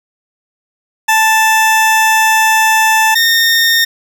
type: tone pair in turn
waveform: 20% pulse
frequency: 880 / 1833.7 Hz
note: A5 / A#6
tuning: 0 / -29 cents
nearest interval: octave + minor second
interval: 1271 cents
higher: second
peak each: -3 dBFS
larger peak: neither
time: 1.08-3.15 / 3.15-3.85 s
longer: first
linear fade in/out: 10 ms
effects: 7-bit